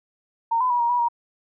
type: tone with pitch steps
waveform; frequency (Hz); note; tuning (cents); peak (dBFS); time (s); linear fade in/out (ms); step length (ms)
sine; 920 / 1009 / 968 / 942 / 973 / 945; A#5 / B5 / B5 / A#5 / B5 / A#5; -23 / +37 / -35 / +18 / -26 / +23; -18; 0.51-1.086; 10; 96
effects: none

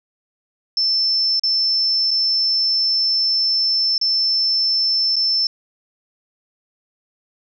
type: tone with dropouts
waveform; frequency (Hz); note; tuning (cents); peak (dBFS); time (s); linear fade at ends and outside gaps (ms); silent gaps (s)
sine; 5310; E8; +12; -15; 0.77-5.47; 2; 1.396-1.435 / 2.108-2.112 / 3.98-4.013 / 5.158-5.164
effects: none

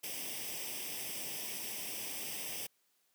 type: noise with comb filter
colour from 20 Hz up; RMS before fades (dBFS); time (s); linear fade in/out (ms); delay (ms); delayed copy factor
white; -41; 0.03-2.67; 10; 0.36; +0.75
effects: white hiss -75 dBFS RMS until 3.14 s + high-pass 150 Hz 12 dB/octave

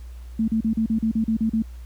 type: tone bursts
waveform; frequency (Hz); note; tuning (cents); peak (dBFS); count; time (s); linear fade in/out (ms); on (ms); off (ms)
sine; 222.3; A3; +18; -18; 10; 0.39-1.623; 5; 90; 37
effects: added 60 Hz sine -35 dBFS peak until 1.85 s + pink hiss -56 dBFS RMS until 1.85 s

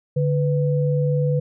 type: tone pair together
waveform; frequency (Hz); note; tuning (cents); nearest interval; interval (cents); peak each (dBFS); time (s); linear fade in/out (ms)
sine; 145.9 / 497.5; D3 / B4; -11 / +13; octave + major sixth; 2124; -18 / -23; 0.16-1.4; 10
effects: none

